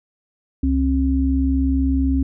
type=tone pair together; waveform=sine; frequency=68 / 267.9 Hz; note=C#2 / C4; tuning=-33 / +41 cents; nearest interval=2 octaves; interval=2374 cents; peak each=-18 dBFS; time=0.63-2.23 s; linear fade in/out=5 ms; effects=none